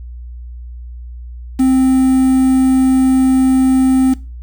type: tone with quantisation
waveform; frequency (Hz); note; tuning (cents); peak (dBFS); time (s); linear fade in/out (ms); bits
triangle; 261.6; C4; 0; -6; 1.59-4.14; 10; 5
effects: noise-tail reverb RT60 0.3 s tail -19 dB re dry + added 60 Hz sine -27 dBFS peak until 4.42 s